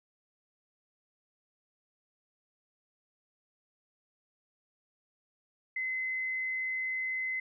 sine tone, 2046 Hz, C7, 39 cents flat, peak -31 dBFS, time 5.76-7.4 s, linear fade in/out 5 ms, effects none

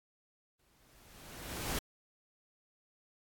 pink noise with exponential growth, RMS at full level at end -34 dBFS, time 0.59-1.79 s, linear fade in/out 5 ms, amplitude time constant 260 ms, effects AAC 64 kbps

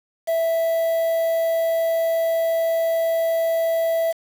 triangle tone with quantisation, 659.3 Hz, E5, in tune, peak -16 dBFS, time 0.27-4.13 s, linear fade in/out 20 ms, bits 6, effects none

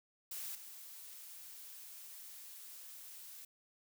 blue noise with level steps, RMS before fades -44 / -52 dBFS, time 0.31-3.45 s, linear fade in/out 5 ms, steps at 0.55 s, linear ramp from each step 2 ms, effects none

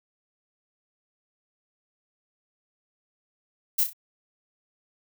violet noise with echo, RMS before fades -22 dBFS, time 3.78-3.84 s, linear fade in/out 10 ms, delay 31 ms, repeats 3, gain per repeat -8 dB, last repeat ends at 3.933 s, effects none

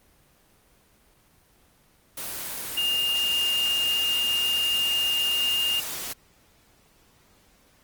sine tone in noise, 2821 Hz, F7, 17 cents sharp, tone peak -22 dBFS, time 2.77-5.8 s, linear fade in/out 5 ms, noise white, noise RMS -33 dBFS, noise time 2.17-6.13 s, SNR +8 dB, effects pink hiss -60 dBFS RMS until 7.83 s + Opus 24 kbps

